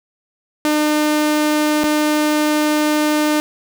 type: tone with dropouts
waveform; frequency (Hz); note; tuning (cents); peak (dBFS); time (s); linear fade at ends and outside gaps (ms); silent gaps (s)
sawtooth; 302.1; D4; +49; -10; 0.65-3.4; 0; 1.834-1.84
effects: none